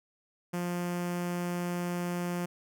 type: tone with notch filter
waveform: sawtooth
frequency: 175.8 Hz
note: F3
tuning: 12 cents sharp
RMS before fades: -33 dBFS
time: 0.53-2.46 s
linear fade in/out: 10 ms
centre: 3900 Hz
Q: 1.8
effects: none